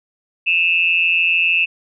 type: tone with amplitude modulation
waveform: sine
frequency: 2640 Hz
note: E7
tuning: 2 cents sharp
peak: -9 dBFS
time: 0.46-1.66 s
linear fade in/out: 20 ms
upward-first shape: sine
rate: 173 Hz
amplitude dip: 85%
effects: none